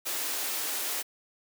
white high-pass noise, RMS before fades -32 dBFS, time 0.05-1.03 s, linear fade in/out 20 ms, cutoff 260 Hz, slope 48 dB/octave, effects none

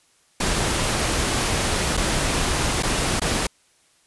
pink noise with dropouts, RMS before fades -22 dBFS, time 0.4-3.47 s, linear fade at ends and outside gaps 5 ms, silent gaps 1.97-1.974 / 2.826-2.832 / 3.198-3.216 s, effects white hiss -60 dBFS RMS until 4.06 s + resampled to 24000 Hz

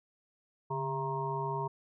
harmonic tone with a mistuned harmonic, 133.9 Hz, C3, 40 cents sharp, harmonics 1 / 3 / 5 / 7 / 8, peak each -37 / -38 / -44 / -35 / -42 dBFS, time 0.7-1.68 s, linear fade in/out 10 ms, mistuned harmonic 1, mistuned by +99 cents, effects none

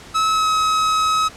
45% pulse tone with pitch glide, 1293 to 1277.4 Hz, E6 to D#6, -34 to +45 cents, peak -15 dBFS, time 0.14-1.29 s, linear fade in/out 20 ms, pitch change -21 cents, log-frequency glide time 0.3-0.48 s, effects pink hiss -40 dBFS RMS until 1.36 s + low-pass 8000 Hz 12 dB/octave

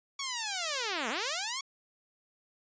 5% pulse linear two-way sweep, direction down then up, 1132 to 207.7 to 1132 Hz, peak -20 dBFS, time 0.19-1.61 s, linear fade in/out 5 ms, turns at 1.09 s, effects resampled to 16000 Hz

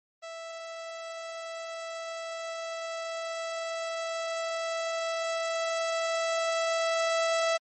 sawtooth tone with level ramp, 659.3 Hz, E5, in tune, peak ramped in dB -35 to -20 dBFS, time 0.22-7.58 s, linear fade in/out 20 ms, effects MP3 32 kbps

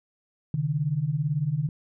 sine beating tone pair, 135 / 153 Hz, C#3 / D#3, -45 / -29 cents, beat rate 18 Hz, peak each -28 / -25 dBFS, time 0.54-1.69 s, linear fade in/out 2 ms, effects none

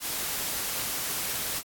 white noise, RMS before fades -31 dBFS, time 0-1.63 s, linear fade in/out 50 ms, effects AAC 64 kbps

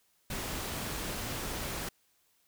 pink noise, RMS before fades -37 dBFS, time 0.3-1.89 s, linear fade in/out 5 ms, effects white hiss -71 dBFS RMS until 2.47 s

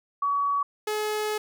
sine / sawtooth tone pair in turn, 1132 / 425.4 Hz, C#6 / G#4, +36 / +42 cents, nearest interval octave + perfect fourth, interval 1694 cents, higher first, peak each -22 dBFS, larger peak neither, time 0.22-0.63 / 0.87-1.38 s, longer second, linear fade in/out 5 ms, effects none

